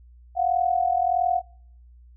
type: tone pair together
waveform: sine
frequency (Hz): 698.5 / 740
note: F5 / F#5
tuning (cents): 0 / 0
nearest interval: minor second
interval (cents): 100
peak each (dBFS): -22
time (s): 0.35-1.42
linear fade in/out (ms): 50
effects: noise-tail reverb RT60 0.7 s tail -26 dB re dry + added 60 Hz sine -47 dBFS peak until 2.16 s